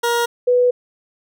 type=tone pair in turn; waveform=20% pulse / sine; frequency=472.8 / 493.5 Hz; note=A#4 / B4; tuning=+24 / -1 cents; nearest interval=minor second; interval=75 cents; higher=second; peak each=-11 dBFS; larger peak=neither; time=0.03-0.26 / 0.47-0.71 s; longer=second; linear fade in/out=10 ms; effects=none